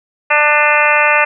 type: harmonic tone with a mistuned harmonic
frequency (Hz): 297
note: D4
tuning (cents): +20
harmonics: 2 / 3 / 4 / 5 / 6 / 7 / 8 / 9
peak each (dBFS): -17 / -17 / -17 / -17 / -17 / -17 / -17 / -17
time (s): 0.3-1.25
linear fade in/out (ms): 10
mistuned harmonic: 8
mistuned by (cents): +38
effects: none